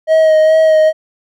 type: tone with vibrato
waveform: triangle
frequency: 631 Hz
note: D#5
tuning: 24 cents sharp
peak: -4 dBFS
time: 0.07-0.93 s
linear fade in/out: 50 ms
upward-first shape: sine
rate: 2.4 Hz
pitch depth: 20 cents each way
effects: none